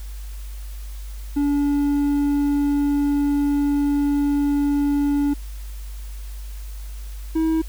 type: tone pair in turn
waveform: triangle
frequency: 286.7 / 321.2 Hz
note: D4 / E4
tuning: -42 / -45 cents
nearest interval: major second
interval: 197 cents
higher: second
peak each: -15 dBFS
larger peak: neither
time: 1.36-5.34 / 7.35-7.62 s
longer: first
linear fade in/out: 10 ms
effects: added 50 Hz sine -30 dBFS peak until 7.68 s + white hiss -47 dBFS RMS until 7.68 s